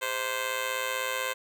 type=tone with amplitude modulation; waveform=10% pulse; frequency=520 Hz; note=C5; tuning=11 cents flat; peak=-17 dBFS; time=0.01-1.34 s; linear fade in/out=20 ms; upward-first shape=sine; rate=116 Hz; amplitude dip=75%; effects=none